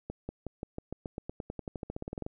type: accelerating click train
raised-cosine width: 2 ms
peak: -23 dBFS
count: 23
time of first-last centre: 0.1-2.264 s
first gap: 190 ms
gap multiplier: 0.93
effects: none